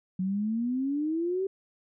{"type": "exponential sweep", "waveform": "sine", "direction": "up", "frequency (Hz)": [182.4, 392], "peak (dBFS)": -26, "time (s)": [0.19, 1.47], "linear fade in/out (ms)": 5, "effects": []}